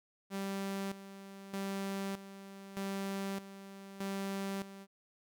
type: tone with tremolo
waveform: sawtooth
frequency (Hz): 195.8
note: G3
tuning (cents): -2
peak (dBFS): -32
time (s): 0.3-4.87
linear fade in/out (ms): 50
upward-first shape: square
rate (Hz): 0.81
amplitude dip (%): 75
effects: none